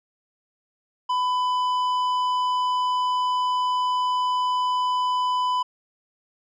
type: tone with tanh clipping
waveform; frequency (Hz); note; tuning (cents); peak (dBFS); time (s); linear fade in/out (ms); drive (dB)
sine; 1000; B5; +21; -22; 1.09-5.63; 10; 9
effects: none